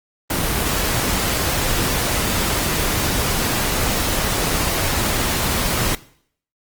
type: noise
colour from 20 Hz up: pink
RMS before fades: -20 dBFS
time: 0.3-5.95 s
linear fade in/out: 2 ms
effects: noise-tail reverb RT60 0.6 s tail -19 dB re dry + Opus 24 kbps

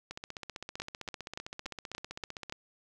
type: two click trains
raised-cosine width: 0.2 ms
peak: -23 / -20 dBFS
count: 38 / 7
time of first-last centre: 0.11-2.497 / 0.8-2.524 s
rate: 15.5 / 3.48 Hz
effects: none

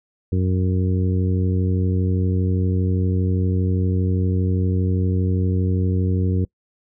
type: harmonic tone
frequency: 92.5 Hz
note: F#2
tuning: in tune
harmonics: 1 / 2 / 3 / 4 / 5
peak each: -18 / -24 / -28 / -30 / -32 dBFS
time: 0.32-6.45 s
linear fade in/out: 5 ms
effects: noise-tail reverb RT60 0.1 s tail -25 dB re dry

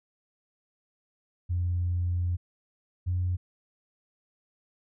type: tone pair in turn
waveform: sine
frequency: 88.1 / 89.8 Hz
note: F2 / F2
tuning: +16 / +49 cents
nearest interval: unison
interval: 33 cents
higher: second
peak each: -24 dBFS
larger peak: neither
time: 1.49-2.37 / 3.06-3.37 s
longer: first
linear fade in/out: 20 ms
effects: tanh soft clip ceiling -20 dBFS

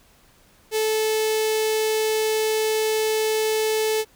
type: tone with notch filter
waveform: sawtooth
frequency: 435.8 Hz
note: A4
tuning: 17 cents flat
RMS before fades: -22 dBFS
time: 0.71-4.05 s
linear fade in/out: 50 ms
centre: 1200 Hz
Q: 0.84
effects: pink hiss -56 dBFS RMS until 4.15 s

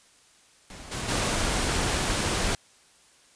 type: noise with level steps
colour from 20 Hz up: pink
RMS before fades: -43 / -32 / -26 dBFS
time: 0.7-2.55 s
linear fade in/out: 2 ms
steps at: 0.91 / 1.08 s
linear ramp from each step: 10 ms
effects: white hiss -58 dBFS RMS until 3.35 s + resampled to 22050 Hz

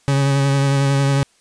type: tone with vibrato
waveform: 40% pulse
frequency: 138.59 Hz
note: C#3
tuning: in tune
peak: -13 dBFS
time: 0.08-1.23 s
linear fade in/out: 0 ms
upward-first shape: sine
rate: 11 Hz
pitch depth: 21 cents each way
effects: white hiss -57 dBFS RMS until 1.4 s + resampled to 22050 Hz

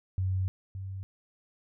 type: tone pair in turn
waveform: sine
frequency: 93.9 / 95.93 Hz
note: F#2 / G2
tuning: +26 / -37 cents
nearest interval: unison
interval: 37 cents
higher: second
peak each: -26 / -35 dBFS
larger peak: first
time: 0.18-0.48 / 0.75-1.03 s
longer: first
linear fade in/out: 0 ms
effects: none

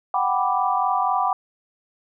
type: chord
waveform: sine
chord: G major seventh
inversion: third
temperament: equal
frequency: 740 / 784 / 987.8 / 1174.7 Hz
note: F#5 / G5 / B5 / D6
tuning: 0 / 0 / 0 / 0 cents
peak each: -24 dBFS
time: 0.14-1.33 s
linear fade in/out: 2 ms
effects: none

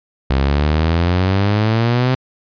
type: exponential sweep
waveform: sawtooth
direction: up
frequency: 65.41 to 130.81 Hz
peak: -9 dBFS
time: 0.3-2.15 s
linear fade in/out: 5 ms
effects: resampled to 11025 Hz

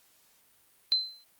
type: tone with exponential decay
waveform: sine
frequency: 4076 Hz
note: C8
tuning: 46 cents flat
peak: -19 dBFS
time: 0.92-1.24 s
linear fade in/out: 0 ms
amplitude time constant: 69 ms
effects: white hiss -64 dBFS RMS until 1.39 s + Opus 48 kbps

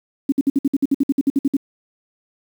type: tone bursts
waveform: sine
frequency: 275.9 Hz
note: C#4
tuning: 8 cents flat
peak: -12 dBFS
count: 15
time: 0.29-1.568 s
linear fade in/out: 5 ms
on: 32 ms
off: 57 ms
effects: 7-bit

